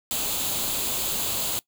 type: noise with comb filter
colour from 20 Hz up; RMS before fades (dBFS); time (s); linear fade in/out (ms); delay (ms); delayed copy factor
white; -27; 0.11-1.59; 0; 0.27; +0.6
effects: noise-tail reverb RT60 0.1 s tail -21 dB re dry